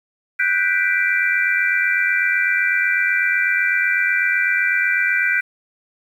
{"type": "chord", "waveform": "sine", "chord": "G major seventh", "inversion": "third", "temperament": "equal", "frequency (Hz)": [1480, 1568, 1975.5, 2349], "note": ["F#6", "G6", "B6", "D7"], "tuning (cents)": [0, 0, 0, 0], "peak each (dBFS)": -21, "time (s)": [0.39, 5.41], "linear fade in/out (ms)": 10, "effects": ["8-bit"]}